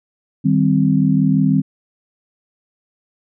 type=chord; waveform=sine; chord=C minor; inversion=first; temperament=equal with one note detuned; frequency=155.11 / 196 / 261.6 Hz; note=Eb3 / G3 / C4; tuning=-5 / 0 / 0 cents; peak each=-16 dBFS; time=0.44-1.62 s; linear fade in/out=20 ms; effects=none